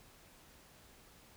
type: silence
effects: pink hiss -61 dBFS RMS until 1.36 s